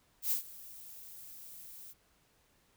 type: noise with ADSR envelope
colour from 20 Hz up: violet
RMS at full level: -30 dBFS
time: 0.22-1.94 s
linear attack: 91 ms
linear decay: 110 ms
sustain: -20 dB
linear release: 34 ms
effects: pink hiss -70 dBFS RMS until 2.76 s